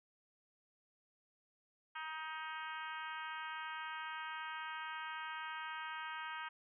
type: harmonic tone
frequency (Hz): 314.6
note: D#4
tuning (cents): +19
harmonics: 3 / 4 / 5 / 6 / 7 / 8 / 9 / 10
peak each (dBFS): -47 / -48 / -47 / -53 / -54 / -55 / -56 / -56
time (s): 1.95-6.49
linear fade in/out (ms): 10
effects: none